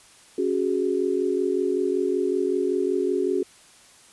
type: chord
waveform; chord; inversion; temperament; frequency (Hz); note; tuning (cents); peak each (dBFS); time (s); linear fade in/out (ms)
sine; C# suspended fourth; none; equal; 277.2 / 370 / 415.3; C#4 / F#4 / G#4; 0 / 0 / 0; -28 / -23 / -26; 0.38-3.43; 5
effects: white hiss -52 dBFS RMS until 4.12 s + resampled to 24000 Hz